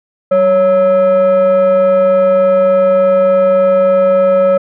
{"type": "tone with frequency modulation", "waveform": "sine", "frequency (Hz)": 554.4, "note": "C#5", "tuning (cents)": 0, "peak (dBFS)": -5, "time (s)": [0.31, 4.58], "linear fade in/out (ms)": 10, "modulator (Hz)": 747, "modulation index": 0.41, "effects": ["tanh soft clip ceiling -4 dBFS"]}